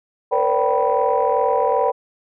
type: tone cluster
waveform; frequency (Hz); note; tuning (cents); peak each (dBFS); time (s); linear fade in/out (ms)
sine; 463.5 / 506 / 574 / 773 / 982; A#4 / B4 / D5 / G5 / B5; -10 / +42 / -40 / -24 / -10; -21; 0.31-1.92; 20
effects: tanh soft clip ceiling -7 dBFS